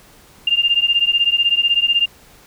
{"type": "beating tone pair", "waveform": "sine", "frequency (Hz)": [2794, 2810], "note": ["F7", "F7"], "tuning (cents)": [0, 10], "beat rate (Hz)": 16, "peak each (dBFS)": -16, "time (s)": [0.47, 2.06], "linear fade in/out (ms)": 5, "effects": ["pink hiss -47 dBFS RMS until 2.46 s"]}